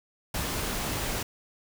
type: noise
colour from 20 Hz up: pink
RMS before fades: -31 dBFS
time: 0.34-1.23 s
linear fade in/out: 5 ms
effects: none